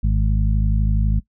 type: harmonic tone with a mistuned harmonic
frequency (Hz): 52.1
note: G#1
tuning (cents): +6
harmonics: 1 / 2 / 3 / 4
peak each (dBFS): -16 / -22 / -26 / -28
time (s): 0.03-1.2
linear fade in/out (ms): 10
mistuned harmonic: 4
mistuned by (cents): +31
effects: noise-tail reverb RT60 0.1 s tail -19 dB re dry